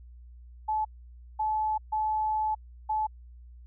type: tone bursts at uneven times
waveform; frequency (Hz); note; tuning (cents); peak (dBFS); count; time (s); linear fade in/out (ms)
sine; 863; A5; -34; -25; 4; 0.68-0.85 / 1.39-1.78 / 1.92-2.55 / 2.89-3.07; 10
effects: added 60 Hz sine -46 dBFS peak until 3.66 s